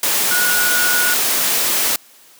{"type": "tone in noise", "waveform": "sine", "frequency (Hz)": 1455, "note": "F#6", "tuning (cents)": -29, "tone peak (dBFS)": -17, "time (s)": [0.31, 1.14], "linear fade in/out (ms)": 2, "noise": "white", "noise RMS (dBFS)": -17, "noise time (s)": [0.03, 1.96], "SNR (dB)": -3, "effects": ["white hiss -47 dBFS RMS until 2.39 s", "high-pass 200 Hz 12 dB/octave"]}